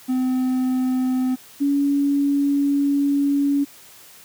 triangle / sine tone pair in turn, 256.1 / 282.5 Hz, C4 / C#4, -37 / +33 cents, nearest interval major second, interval 170 cents, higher second, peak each -16 dBFS, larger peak neither, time 0.08-1.36 / 1.6-3.65 s, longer second, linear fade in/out 20 ms, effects white hiss -46 dBFS RMS until 4.24 s + high-pass 60 Hz 12 dB/octave

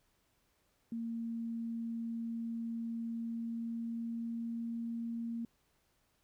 sine tone with pitch glide, 230 to 231.7 Hz, A#3 to A#3, -23 to -10 cents, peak -36 dBFS, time 0.92-5.45 s, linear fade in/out 2 ms, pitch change +13 cents, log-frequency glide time 3.06-4.74 s, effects pink hiss -75 dBFS RMS until 6.23 s

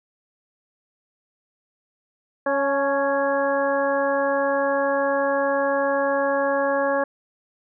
harmonic tone with a mistuned harmonic, 277.2 Hz, C#4, in tune, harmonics 1 / 2 / 3 / 4 / 5 / 6, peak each -29 / -21 / -28 / -28 / -35 / -28 dBFS, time 2.46-7.04 s, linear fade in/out 5 ms, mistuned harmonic 3, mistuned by +28 cents, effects none

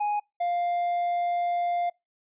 triangle tone pair in turn, 830.6 / 699.9 Hz, G#5 / F5, 0 / +4 cents, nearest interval minor third, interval 296 cents, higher first, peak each -22 dBFS, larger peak neither, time 0-0.2 / 0.4-1.9 s, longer second, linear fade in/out 10 ms, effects noise-tail reverb RT60 0.2 s tail -25 dB re dry + resampled to 8000 Hz

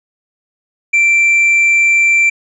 triangle tone, 2349 Hz, D7, in tune, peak -6 dBFS, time 0.93-2.3 s, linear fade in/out 10 ms, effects resampled to 22050 Hz

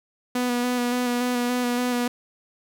sawtooth tone with vibrato, 245.4 Hz, B3, 11 cents flat, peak -18 dBFS, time 0.35-2.08 s, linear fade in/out 5 ms, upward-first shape square, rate 3.5 Hz, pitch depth 17 cents each way, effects none

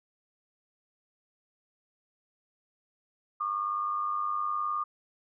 sine tone pair together, 1108.7 / 1208.2 Hz, C#6 / D6, 0 / +49 cents, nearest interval minor second, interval 149 cents, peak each -35 / -29 dBFS, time 3.4-4.84 s, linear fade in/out 10 ms, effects none

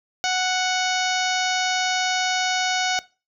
harmonic tone with a mistuned harmonic, 740 Hz, F#5, in tune, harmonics 1 / 2 / 3 / 4 / 5 / 6 / 7 / 8 / 9, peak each -24 / -27 / -29 / -30 / -31 / -32 / -32 / -33 / -34 dBFS, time 0.24-2.99 s, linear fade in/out 0 ms, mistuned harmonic 8, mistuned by -25 cents, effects noise-tail reverb RT60 0.3 s tail -20 dB re dry

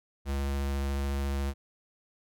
square tone with vibrato, 69.3 Hz, C#2, in tune, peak -29 dBFS, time 0.25-1.54 s, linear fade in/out 50 ms, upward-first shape square, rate 14 Hz, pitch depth 9 cents each way, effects none

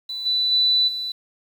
sine tone with level steps, 3980 Hz, B7, 13 cents sharp, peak -27 / -18 / -15 / -25 dBFS, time 0.09-1.12 s, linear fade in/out 5 ms, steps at 0.25 / 0.51 / 0.87 s, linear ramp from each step 20 ms, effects 8-bit

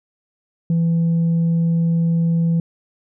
sine tone, 166.8 Hz, E3, 21 cents sharp, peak -12 dBFS, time 0.7-2.6 s, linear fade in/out 2 ms, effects tanh soft clip ceiling -13 dBFS

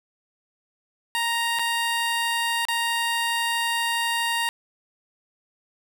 15% pulse tone with dropouts, 932.3 Hz, A#5, in tune, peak -16 dBFS, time 1.15-4.49 s, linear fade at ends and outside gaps 0 ms, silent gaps 1.588-1.594 / 2.652-2.685 s, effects none

